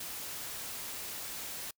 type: noise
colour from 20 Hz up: white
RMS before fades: -41 dBFS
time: 0-1.71 s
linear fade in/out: 5 ms
effects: noise-tail reverb RT60 0.1 s tail -26 dB re dry